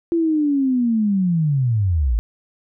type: linear sweep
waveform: sine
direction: down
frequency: 340.9 to 49.7 Hz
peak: -15 dBFS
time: 0.12-2.19 s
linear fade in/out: 0 ms
effects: none